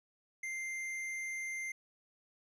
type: tone with hard clipping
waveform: sine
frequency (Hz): 2093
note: C7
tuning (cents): 0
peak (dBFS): -39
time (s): 0.43-1.72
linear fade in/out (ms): 5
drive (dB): 9
effects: none